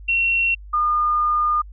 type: tone pair in turn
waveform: sine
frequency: 2727 / 1214.7 Hz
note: F7 / D#6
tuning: -42 / -42 cents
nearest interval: octave + major second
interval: 1400 cents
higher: first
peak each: -16 / -16 dBFS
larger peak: neither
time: 0.08-0.55 / 0.73-1.62 s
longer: second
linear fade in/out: 10 ms
effects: added 50 Hz sine -36 dBFS peak until 1.72 s